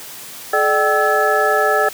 sine tone cluster, 427.8 / 597 / 770 / 1312 / 1707 Hz, A4 / D5 / G5 / E6 / G#6, -49 / +28 / -31 / -9 / +47 cents, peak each -19 dBFS, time 0.53-1.89 s, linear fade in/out 5 ms, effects white hiss -34 dBFS RMS until 1.93 s + high-pass 100 Hz 12 dB/octave

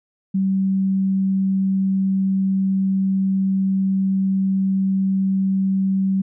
sine tone, 192.2 Hz, G3, 34 cents flat, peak -16 dBFS, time 0.34-6.22 s, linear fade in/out 10 ms, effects none

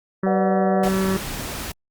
harmonic tone, 191 Hz, G3, 45 cents flat, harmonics 1 / 2 / 3 / 5 / 6 / 7 / 8 / 9 / 10, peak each -20 / -24 / -32 / -38 / -35 / -35 / -42 / -37 / -43 dBFS, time 0.23-1.17 s, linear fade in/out 5 ms
sine chord, B minor, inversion none, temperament just, 493.9 / 592.7 / 740.8 Hz, B4 / D5 / F#5, 0 / +16 / +2 cents, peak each -27 / -24 / -23 dBFS, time 0.26-0.89 s, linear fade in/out 10 ms
pink noise, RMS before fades -30 dBFS, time 0.83-1.72 s, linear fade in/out 5 ms
effects Opus 48 kbps

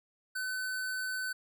square tone, 1514 Hz, F#6, 39 cents sharp, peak -34 dBFS, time 0.35-1.33 s, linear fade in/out 10 ms, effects none

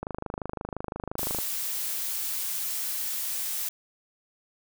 click train, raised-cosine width 1 ms, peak -18 dBFS, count 36, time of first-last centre 0.03-1.387 s, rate 25.8 Hz
blue noise, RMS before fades -31 dBFS, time 1.18-3.69 s, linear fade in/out 5 ms
effects none

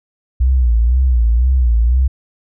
sine tone with vibrato, 60.6 Hz, B1, 32 cents flat, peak -9 dBFS, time 0.4-2.08 s, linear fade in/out 10 ms, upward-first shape sine, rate 2 Hz, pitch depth 130 cents each way, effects none

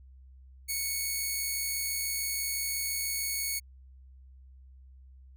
5% pulse tone, 2217 Hz, C#7, in tune, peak -20 dBFS, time 0.68-3.6 s, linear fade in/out 20 ms, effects added 65 Hz sine -50 dBFS peak until 5.36 s

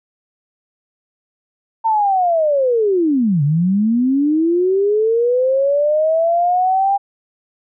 sine linear two-way sweep, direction down then up, 911 to 138.3 to 803 Hz, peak -12 dBFS, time 1.84-6.98 s, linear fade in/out 20 ms, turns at 3.43 s, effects none

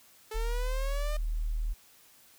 sawtooth linear sweep, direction up, 433.5 to 609 Hz, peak -33 dBFS, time 0.31-1.17 s, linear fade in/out 5 ms
sine tone, 38.89 Hz, D#1, in tune, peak -28 dBFS, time 0.34-1.74 s, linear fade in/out 20 ms
effects white hiss -59 dBFS RMS until 2.38 s

